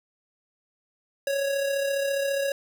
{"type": "tone with amplitude modulation", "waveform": "square", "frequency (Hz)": 554.4, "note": "C#5", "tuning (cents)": 0, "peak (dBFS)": -23, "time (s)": [1.27, 2.52], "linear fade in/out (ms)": 2, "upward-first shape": "sine", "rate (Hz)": 34.7, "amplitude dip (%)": 40, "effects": []}